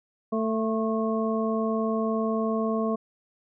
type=harmonic tone with a mistuned harmonic; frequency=222.2 Hz; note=A3; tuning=17 cents sharp; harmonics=1 / 2 / 3 / 5; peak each=-26 / -29 / -31 / -33 dBFS; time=0.32-2.96 s; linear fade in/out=10 ms; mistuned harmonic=5; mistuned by=-33 cents; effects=none